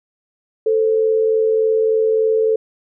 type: tone pair together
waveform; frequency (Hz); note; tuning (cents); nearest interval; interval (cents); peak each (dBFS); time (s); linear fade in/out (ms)
sine; 440.9 / 524.3; A4 / C5; +4 / +3; minor third; 299; -13 / -23; 0.66-2.56; 5
effects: none